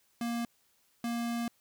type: tone bursts at uneven times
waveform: square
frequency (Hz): 235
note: A#3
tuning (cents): +14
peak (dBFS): -32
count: 2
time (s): 0.21-0.45 / 1.04-1.48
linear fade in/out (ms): 2
effects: white hiss -70 dBFS RMS until 1.6 s